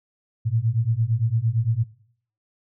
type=beating tone pair; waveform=sine; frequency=109.4 / 118.2 Hz; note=A2 / A#2; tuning=-9 / +24 cents; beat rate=8.8 Hz; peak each=-22 dBFS; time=0.45-1.84 s; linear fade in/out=20 ms; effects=noise-tail reverb RT60 0.6 s tail -19 dB re dry